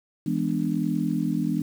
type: chord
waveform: sine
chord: E dominant seventh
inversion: none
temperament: just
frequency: 164.81 / 206 / 247.2 / 296.7 Hz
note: E3 / G#3 / B3 / D4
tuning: 0 / -14 / +2 / +18 cents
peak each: -28 dBFS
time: 0.26-1.62 s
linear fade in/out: 5 ms
effects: 8-bit